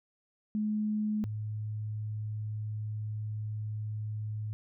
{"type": "tone pair in turn", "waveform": "sine", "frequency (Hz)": [212.5, 107.08], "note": ["G#3", "A2"], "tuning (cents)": [40, -47], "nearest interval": "octave", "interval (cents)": 1187, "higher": "first", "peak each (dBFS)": [-28, -33], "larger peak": "first", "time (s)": [[0.55, 1.24], [1.24, 4.53]], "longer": "second", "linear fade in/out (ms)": 0, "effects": []}